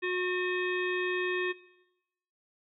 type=harmonic tone with a mistuned harmonic; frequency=362.9 Hz; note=F#4; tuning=34 cents flat; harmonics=1 / 3 / 5 / 7 / 9 / 10; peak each=-31 / -41 / -34 / -37 / -47 / -48 dBFS; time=0.02-1.53 s; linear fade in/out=20 ms; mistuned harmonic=10; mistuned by=+27 cents; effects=noise-tail reverb RT60 0.9 s tail -19 dB re dry